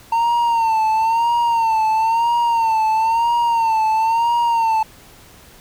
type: tone with vibrato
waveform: triangle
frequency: 910 Hz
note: A#5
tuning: 42 cents flat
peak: -12 dBFS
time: 0.12-4.83 s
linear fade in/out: 5 ms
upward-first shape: sine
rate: 1 Hz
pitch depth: 68 cents each way
effects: pink hiss -45 dBFS RMS until 5.6 s